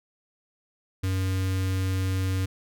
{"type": "tone with notch filter", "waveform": "square", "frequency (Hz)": 94.3, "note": "F#2", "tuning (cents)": 33, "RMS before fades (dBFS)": -26, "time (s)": [1.03, 2.46], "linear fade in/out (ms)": 10, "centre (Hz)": 750, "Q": 0.92, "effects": []}